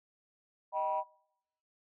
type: chord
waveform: sine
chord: Eb augmented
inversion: none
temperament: just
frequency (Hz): 622.3 / 777.8 / 972.3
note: Eb5 / G5 / B5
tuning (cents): 0 / -14 / -27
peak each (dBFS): -35 / -35 / -32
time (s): 0.72-1.04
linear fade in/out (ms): 50
effects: noise-tail reverb RT60 0.8 s tail -26 dB re dry + tanh soft clip ceiling -23 dBFS